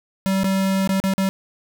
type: tone with dropouts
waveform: square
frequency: 192.5 Hz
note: G3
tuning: 31 cents flat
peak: -18 dBFS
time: 0.26-1.29 s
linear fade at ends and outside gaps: 0 ms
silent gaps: 0.434-0.443 / 0.875-0.892 / 1.001-1.039 / 1.137-1.18 s
effects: none